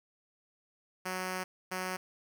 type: tone pair in turn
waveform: 5% pulse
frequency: 185 / 185 Hz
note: F#3 / F#3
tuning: 0 / 0 cents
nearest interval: unison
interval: 0 cents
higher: neither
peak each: -23 / -23 dBFS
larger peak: neither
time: 1.05-1.44 / 1.71-1.97 s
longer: first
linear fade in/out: 10 ms
effects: none